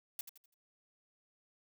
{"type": "noise with echo", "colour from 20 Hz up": "blue", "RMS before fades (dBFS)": -40, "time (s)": [0.19, 0.21], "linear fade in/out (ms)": 2, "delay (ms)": 83, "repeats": 4, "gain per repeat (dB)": -9, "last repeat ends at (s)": 0.542, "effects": []}